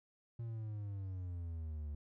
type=exponential sweep; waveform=triangle; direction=down; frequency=118 to 72.4 Hz; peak=-38 dBFS; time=0.39-1.95 s; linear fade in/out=5 ms; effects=none